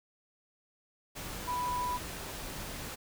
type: tone in noise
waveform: sine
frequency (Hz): 987.8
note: B5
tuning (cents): 0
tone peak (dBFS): -31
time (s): 1.47-1.98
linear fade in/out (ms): 20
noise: pink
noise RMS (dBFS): -41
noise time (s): 1.15-2.96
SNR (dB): +7
effects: none